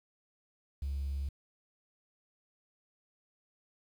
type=tone; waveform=triangle; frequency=69.3 Hz; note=C#2; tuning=in tune; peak=-29 dBFS; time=0.82-1.29 s; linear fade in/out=5 ms; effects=tanh soft clip ceiling -30 dBFS + 10-bit